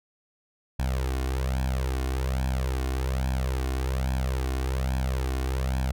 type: tone with flanger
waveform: sawtooth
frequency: 65 Hz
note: C2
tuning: 11 cents flat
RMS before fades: -27 dBFS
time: 0.79-5.92 s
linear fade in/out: 5 ms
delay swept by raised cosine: 1.2 to 2.8 ms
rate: 1.2 Hz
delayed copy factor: +0.8
effects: none